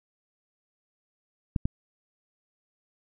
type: clicks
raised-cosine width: 5 ms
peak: -13 / -13 dBFS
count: 2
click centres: 1.562 / 1.655 s
effects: none